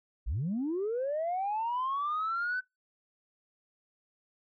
sine linear sweep, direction up, 41.2 to 1526 Hz, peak -28 dBFS, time 0.26-2.61 s, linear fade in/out 20 ms, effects noise-tail reverb RT60 0.2 s tail -25 dB re dry + tanh soft clip ceiling -26 dBFS

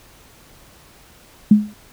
sine tone with exponential decay, 209.9 Hz, G#3, 19 cents sharp, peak -3 dBFS, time 1.51-1.74 s, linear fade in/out 5 ms, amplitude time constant 50 ms, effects pink hiss -48 dBFS RMS until 1.92 s

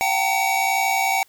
square tone cluster, 714 / 776 / 910 / 2257 Hz, F5 / G5 / A#5 / C#7, +38 / -18 / -42 / +31 cents, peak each -29 / -22 / -28 / -24 dBFS, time 0.01-1.23 s, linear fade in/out 0 ms, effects white hiss -57 dBFS RMS until 1.28 s

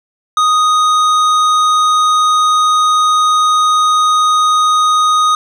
sine tone with hard clipping, 1244.5 Hz, D#6, in tune, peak -10 dBFS, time 0.37-5.35 s, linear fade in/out 2 ms, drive 11 dB, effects none

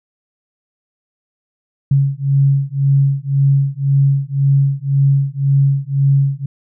sine beating tone pair, 137.5 / 139.4 Hz, C#3 / C#3, -14 / +10 cents, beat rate 1.9 Hz, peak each -14 dBFS, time 1.91-6.46 s, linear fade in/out 5 ms, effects none

